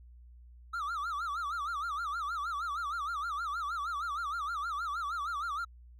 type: tone with vibrato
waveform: triangle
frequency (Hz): 1261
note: D#6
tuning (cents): +23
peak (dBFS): -31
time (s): 0.73-5.65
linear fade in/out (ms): 10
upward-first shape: sine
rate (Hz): 6.4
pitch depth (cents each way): 190
effects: added 60 Hz sine -51 dBFS peak until 5.99 s